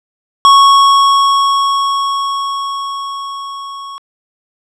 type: tone with level ramp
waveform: square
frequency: 1106 Hz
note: C#6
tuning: 4 cents flat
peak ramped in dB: -3 to -26 dBFS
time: 0.45-3.98 s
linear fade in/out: 0 ms
effects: low-pass 6000 Hz 12 dB/octave